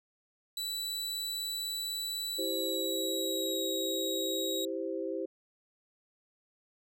sawtooth tone with pitch glide, 3952 to 3811 Hz, B7 to A#7, 0 to +38 cents, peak -31 dBFS, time 0.57-4.65 s, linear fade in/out 2 ms, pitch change -62 cents, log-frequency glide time 2.3-3.63 s
sine chord, C major, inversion first, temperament equal, 329.6 / 392 / 523.3 Hz, E4 / G4 / C5, 0 / 0 / 0 cents, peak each -37 dBFS, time 2.38-5.26 s, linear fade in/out 10 ms
effects none

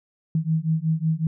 sine beating tone pair, 157.3 / 162.7 Hz, D#3 / E3, +19 / -22 cents, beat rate 5.4 Hz, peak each -23 / -23 dBFS, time 0.35-1.27 s, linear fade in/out 2 ms, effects none

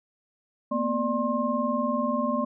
sine tone cluster, 229.2 / 249.4 / 590 / 1064 Hz, A#3 / B3 / D5 / C6, -29 / +17 / +8 / +29 cents, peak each -29 dBFS, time 0.71-2.45 s, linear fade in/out 10 ms, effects none

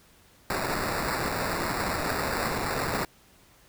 violet noise with sample-and-hold, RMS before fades -29 dBFS, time 0.5-3.05 s, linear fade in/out 2 ms, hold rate 3150 Hz, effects pink hiss -58 dBFS RMS until 3.68 s

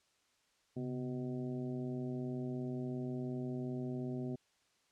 harmonic tone with a mistuned harmonic, 125.4 Hz, B2, 27 cents sharp, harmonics 1 / 2 / 3 / 4 / 5 / 6, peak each -41 / -40 / -44 / -57 / -51 / -59 dBFS, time 0.76-4.36 s, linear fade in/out 10 ms, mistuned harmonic 1, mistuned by +110 cents, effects white hiss -74 dBFS RMS until 4.91 s + low-pass 7000 Hz 12 dB/octave

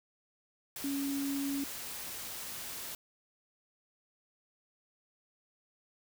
sine tone in noise, 278.4 Hz, C#4, 8 cents sharp, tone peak -32 dBFS, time 0.84-1.64 s, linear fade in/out 2 ms, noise white, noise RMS -42 dBFS, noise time 0.76-2.95 s, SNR +7 dB, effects none

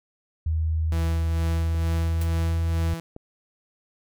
sine tone with pitch glide, 79.6 to 82.88 Hz, D#2 to E2, +40 to +10 cents, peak -21 dBFS, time 0.46-2.94 s, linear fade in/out 5 ms, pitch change +70 cents, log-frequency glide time 1.27-2.55 s
sawtooth tone with tremolo, 165.4 Hz, E3, 6 cents sharp, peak -25 dBFS, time 0.92-3 s, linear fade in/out 0 ms, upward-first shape sine, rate 2.2 Hz, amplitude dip 50%
clicks, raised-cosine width 2 ms, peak -29 / -26 dBFS, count 2, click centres 1.747 / 3.164 s
white noise with exponential decay, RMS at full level -35 dBFS, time 2.21-2.33 s, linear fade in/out 5 ms, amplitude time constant 25 ms
effects none

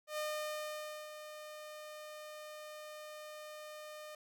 sawtooth tone with ADSR envelope, 608 Hz, D#5, 40 cents flat, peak -32 dBFS, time 0.07-4.15 s, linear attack 110 ms, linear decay 910 ms, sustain -11 dB, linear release 3 ms, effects none

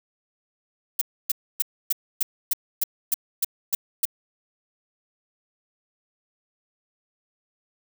violet noise bursts, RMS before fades -21 dBFS, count 11, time 0.99-4.054 s, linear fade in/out 5 ms, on 24 ms, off 280 ms, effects none

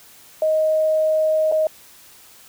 sine tone with dropouts, 626 Hz, D#5, 10 cents sharp, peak -15 dBFS, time 0.42-1.67 s, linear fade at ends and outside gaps 2 ms, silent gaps 1.516-1.522 s, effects white hiss -47 dBFS RMS until 2.48 s

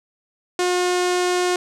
sawtooth tone with low-pass filter, 359.2 Hz, F4, 49 cents sharp, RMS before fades -20 dBFS, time 0.59-1.56 s, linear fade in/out 2 ms, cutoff 8000 Hz, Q 1.3, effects none

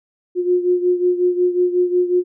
sine beating tone pair, 357.1 / 362.6 Hz, F4 / F#4, +39 / -35 cents, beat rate 5.5 Hz, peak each -15 / -20 dBFS, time 0.35-2.24 s, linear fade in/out 50 ms, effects none

